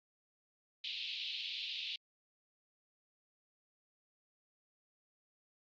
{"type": "band-pass noise", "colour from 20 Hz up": "white", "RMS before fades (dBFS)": -42, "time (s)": [0.84, 1.96], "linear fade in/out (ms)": 2, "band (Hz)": [2600, 4100], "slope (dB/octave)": 48, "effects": ["Opus 48 kbps"]}